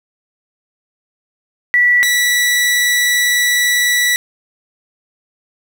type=tone pair in turn; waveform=sine / sawtooth; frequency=1954 / 1954 Hz; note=B6 / B6; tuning=-19 / -19 cents; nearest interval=unison; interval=0 cents; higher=neither; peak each=-8 dBFS; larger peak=neither; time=1.74-2.03 / 2.03-4.16 s; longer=second; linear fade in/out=0 ms; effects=7-bit